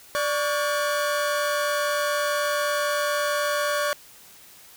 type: tone cluster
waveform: 45% pulse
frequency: 587 / 1124 / 1442 / 1602 Hz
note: D5 / C#6 / F#6 / G6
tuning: -1 / +24 / -45 / +37 cents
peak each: -25 / -28 / -31 / -33 dBFS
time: 0.15-3.93 s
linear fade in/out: 0 ms
effects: white hiss -49 dBFS RMS until 4.76 s